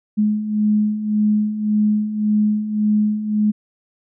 sine beating tone pair, 210 / 211.8 Hz, G#3 / G#3, +19 / +34 cents, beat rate 1.8 Hz, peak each -22 / -16 dBFS, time 0.17-3.52 s, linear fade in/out 20 ms, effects none

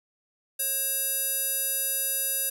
square tone with band-pass filter, 540 Hz, C#5, 45 cents flat, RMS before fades -28 dBFS, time 0.59-2.5 s, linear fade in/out 10 ms, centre 11000 Hz, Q 4.7, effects none

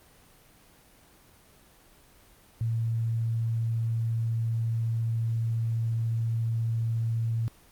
sine tone, 114.3 Hz, A#2, 34 cents flat, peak -25 dBFS, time 2.61-7.48 s, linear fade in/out 0 ms, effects pink hiss -57 dBFS RMS until 7.71 s + Opus 24 kbps

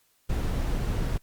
brown noise, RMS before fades -27 dBFS, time 0.29-1.18 s, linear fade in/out 10 ms, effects white hiss -67 dBFS RMS until 1.22 s + Opus 48 kbps

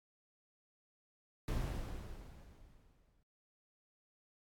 brown noise with exponential decay, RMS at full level -34 dBFS, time 1.48-3.23 s, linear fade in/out 1 ms, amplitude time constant 380 ms, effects AAC 64 kbps

